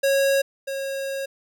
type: tone pair in turn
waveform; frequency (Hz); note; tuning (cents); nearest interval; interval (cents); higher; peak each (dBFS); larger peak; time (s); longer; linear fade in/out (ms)
square; 549 / 544.6; C#5 / C#5; -17 / -31; unison; 14; first; -18 / -27; first; 0.03-0.42 / 0.67-1.26; second; 10
effects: none